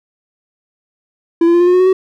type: tone with pitch steps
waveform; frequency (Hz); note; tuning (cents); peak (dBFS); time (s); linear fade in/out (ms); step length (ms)
triangle; 335.5 / 341.2 / 346.9 / 352.8 / 358.8 / 364.8 / 371 / 377.2; E4 / F4 / F4 / F4 / F4 / F#4 / F#4 / F#4; +31 / -40 / -12 / +18 / +47 / -24 / +5 / +33; -5; 1.41-1.93; 5; 65
effects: none